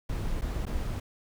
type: noise with dropouts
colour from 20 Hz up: brown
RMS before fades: -31 dBFS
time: 0.09-1 s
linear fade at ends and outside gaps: 5 ms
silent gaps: 0.412-0.418 / 0.655-0.665 s
effects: none